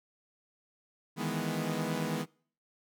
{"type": "chord", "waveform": "sawtooth", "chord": "E major seventh", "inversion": "third", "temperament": "equal", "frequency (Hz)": [155.56, 164.81, 207.7, 246.9], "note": ["D#3", "E3", "G#3", "B3"], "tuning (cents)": [0, 0, 0, 0], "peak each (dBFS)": -33, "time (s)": [1.16, 2.26], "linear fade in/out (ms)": 50, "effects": ["noise-tail reverb RT60 0.5 s tail -25 dB re dry"]}